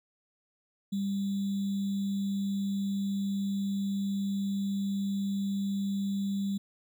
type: tone with sample-and-hold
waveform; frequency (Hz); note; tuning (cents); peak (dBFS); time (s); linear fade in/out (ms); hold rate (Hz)
sine; 198.1; G3; +18; -28; 0.92-6.58; 10; 3675
effects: none